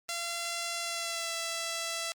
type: tone with pitch glide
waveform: 5% pulse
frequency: 683 to 666.6 Hz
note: F5 to E5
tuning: -39 to +19 cents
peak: -21 dBFS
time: 0.09-2.12 s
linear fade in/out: 0 ms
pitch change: -42 cents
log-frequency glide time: 0.82-1.35 s
effects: Opus 32 kbps